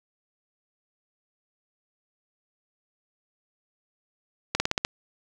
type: slowing click train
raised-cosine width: 0.2 ms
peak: -6 dBFS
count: 6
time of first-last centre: 4.55-4.849 s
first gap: 50 ms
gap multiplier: 1.09
effects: none